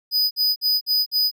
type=tone bursts; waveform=square; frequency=4978 Hz; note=D#8; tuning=in tune; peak=-17 dBFS; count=5; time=0.11-1.314 s; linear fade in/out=50 ms; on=200 ms; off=51 ms; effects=none